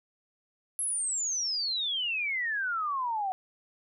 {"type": "exponential sweep", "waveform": "sine", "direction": "down", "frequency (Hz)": [11175, 740], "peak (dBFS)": -28, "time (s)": [0.79, 3.32], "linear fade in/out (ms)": 0, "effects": []}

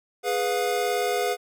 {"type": "chord", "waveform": "square", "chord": "F diminished", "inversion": "first", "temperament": "equal with one note detuned", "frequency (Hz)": [415.3, 493.9, 711.5], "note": ["Ab4", "Cb5", "F5"], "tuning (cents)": [0, 0, 32], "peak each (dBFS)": -28, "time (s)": [0.23, 1.37], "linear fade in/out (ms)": 50, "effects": []}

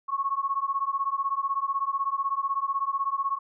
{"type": "beating tone pair", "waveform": "sine", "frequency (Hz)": [1092, 1108], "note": ["C#6", "C#6"], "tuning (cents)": [-26, -1], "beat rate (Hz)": 16, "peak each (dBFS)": -28, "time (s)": [0.08, 3.39], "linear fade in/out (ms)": 20, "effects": []}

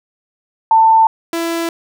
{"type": "tone pair in turn", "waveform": ["sine", "sawtooth"], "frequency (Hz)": [892, 334.1], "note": ["A5", "E4"], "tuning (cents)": [23, 23], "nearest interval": "octave + perfect fourth", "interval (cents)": 1700, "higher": "first", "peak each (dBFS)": [-6, -13], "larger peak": "first", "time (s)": [[0.71, 1.07], [1.33, 1.69]], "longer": "neither", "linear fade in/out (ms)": 2, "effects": []}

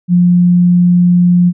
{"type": "tone", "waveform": "sine", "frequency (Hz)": 176.8, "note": "F3", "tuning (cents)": 22, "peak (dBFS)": -5, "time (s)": [0.08, 1.53], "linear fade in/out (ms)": 50, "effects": []}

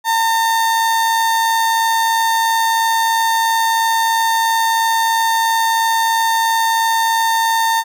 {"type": "tone with amplitude modulation", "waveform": "35% pulse", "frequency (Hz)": 907, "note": "A#5", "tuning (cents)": -48, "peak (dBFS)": -10, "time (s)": [0.04, 7.84], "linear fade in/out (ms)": 50, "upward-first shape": "sine", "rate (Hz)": 103, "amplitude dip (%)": 30, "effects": []}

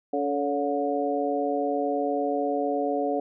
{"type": "tone cluster", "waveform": "sine", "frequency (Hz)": [283.8, 436.2, 565, 721], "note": ["C#4", "A4", "C#5", "F#5"], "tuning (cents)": [41, -15, 33, -45], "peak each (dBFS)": -29, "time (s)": [0.13, 3.2], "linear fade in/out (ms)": 5, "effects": []}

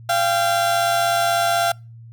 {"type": "tone pair together", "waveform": "30% pulse", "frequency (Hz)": [687.9, 784], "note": ["F5", "G5"], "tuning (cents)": [-26, 0], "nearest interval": "major second", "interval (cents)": 226, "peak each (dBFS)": [-15, -21], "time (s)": [0.09, 1.72], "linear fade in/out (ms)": 5, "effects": ["noise-tail reverb RT60 0.3 s tail -26 dB re dry", "added 115 Hz sine -38 dBFS peak until 2.12 s"]}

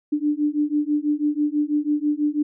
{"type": "beating tone pair", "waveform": "sine", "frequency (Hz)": [293.7, 299.8], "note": ["D4", "D4"], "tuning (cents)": [0, 36], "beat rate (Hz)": 6.1, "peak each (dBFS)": -22, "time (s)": [0.12, 2.43], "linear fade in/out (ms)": 10, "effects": []}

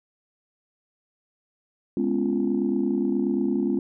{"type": "chord", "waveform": "sine", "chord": "C# dominant seventh", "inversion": "second", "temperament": "just", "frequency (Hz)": [207.9, 249.5, 277.2, 346.5], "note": ["G#3", "B3", "C#4", "E#4"], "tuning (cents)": [2, 18, 0, -14], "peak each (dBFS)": -26, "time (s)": [1.97, 3.79], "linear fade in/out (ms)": 2, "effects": ["tanh soft clip ceiling -13 dBFS"]}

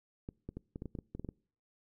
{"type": "clicks", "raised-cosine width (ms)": 3, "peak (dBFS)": -28, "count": 12, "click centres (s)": [0.289, 0.49, 0.57, 0.759, 0.821, 0.857, 0.952, 0.988, 1.15, 1.196, 1.247, 1.289], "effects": ["noise-tail reverb RT60 0.5 s tail -25 dB re dry"]}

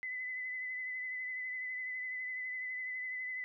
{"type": "tone with vibrato", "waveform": "sine", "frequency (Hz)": 2016, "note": "B6", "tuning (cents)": 35, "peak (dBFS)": -37, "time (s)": [0.03, 3.44], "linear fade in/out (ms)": 0, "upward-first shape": "sine", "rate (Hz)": 12, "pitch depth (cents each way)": 24, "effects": []}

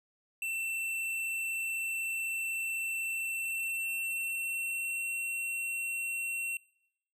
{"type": "tone with pitch glide", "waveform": "square", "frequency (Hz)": [2686, 2720], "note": ["E7", "F7"], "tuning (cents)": [32, -46], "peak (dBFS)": -33, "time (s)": [0.42, 6.57], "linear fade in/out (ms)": 2, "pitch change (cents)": 22, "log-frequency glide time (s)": [3.12, 5.1], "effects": ["noise-tail reverb RT60 0.8 s tail -25 dB re dry"]}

